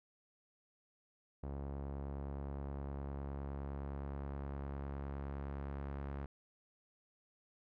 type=tone with low-pass filter sweep; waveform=sawtooth; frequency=69.7 Hz; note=C#2; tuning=10 cents sharp; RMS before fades=-43 dBFS; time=1.43-6.26 s; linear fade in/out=5 ms; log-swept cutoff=820 to 1500 Hz; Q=0.97; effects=none